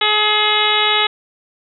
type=harmonic tone; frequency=423.2 Hz; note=G#4; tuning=33 cents sharp; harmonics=1 / 2 / 3 / 4 / 5 / 6 / 7 / 8 / 9; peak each=-24 / -21 / -21 / -25 / -20 / -25 / -21 / -20 / -20 dBFS; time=0.01-1.07 s; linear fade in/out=5 ms; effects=none